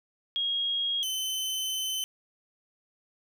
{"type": "tone pair in turn", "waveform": ["sine", "sawtooth"], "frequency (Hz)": [3276, 3055], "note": ["G#7", "G7"], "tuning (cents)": [-24, -45], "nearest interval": "minor second", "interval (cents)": 121, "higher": "first", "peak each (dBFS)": -26, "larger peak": "neither", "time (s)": [[0.36, 1.03], [1.03, 2.04]], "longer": "second", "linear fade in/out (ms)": 0, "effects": []}